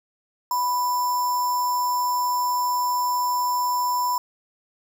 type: tone with sample-and-hold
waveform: sine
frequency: 987.8 Hz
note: B5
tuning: in tune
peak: -20 dBFS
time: 0.51-4.18 s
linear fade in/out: 2 ms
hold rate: 6300 Hz
effects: none